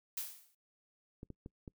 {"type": "noise with exponential decay", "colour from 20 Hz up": "blue", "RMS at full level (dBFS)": -36, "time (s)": [0.17, 0.55], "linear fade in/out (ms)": 5, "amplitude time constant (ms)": 82}
{"type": "clicks", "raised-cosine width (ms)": 3, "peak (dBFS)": -33, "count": 4, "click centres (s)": [1.231, 1.303, 1.461, 1.678]}
{"effects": ["noise-tail reverb RT60 0.1 s tail -24 dB re dry"]}